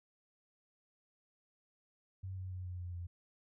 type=tone with pitch steps; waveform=sine; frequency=94.6 / 93.08 / 91.59 / 90.12 / 88.67 / 87.25 Hz; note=F#2 / F#2 / F#2 / F#2 / F2 / F2; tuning=+39 / +11 / -17 / -45 / +27 / -1 cents; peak=-40 dBFS; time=2.23-3.07 s; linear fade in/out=10 ms; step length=140 ms; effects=none